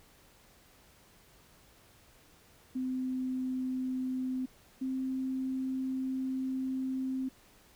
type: tone pair in turn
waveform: sine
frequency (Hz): 257.5 / 261.8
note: C4 / C4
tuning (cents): -28 / +1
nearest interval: unison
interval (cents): 29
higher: second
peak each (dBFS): -31 / -31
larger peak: neither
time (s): 2.75-4.46 / 4.81-7.29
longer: second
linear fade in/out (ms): 10
effects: pink hiss -61 dBFS RMS until 7.75 s